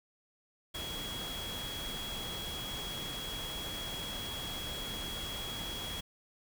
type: tone in noise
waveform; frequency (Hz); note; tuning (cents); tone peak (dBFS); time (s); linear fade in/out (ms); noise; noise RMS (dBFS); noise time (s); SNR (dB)
sine; 3322; G#7; 0; -40; 0.74-6.01; 10; pink; -42; 0.74-6.01; -1
effects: none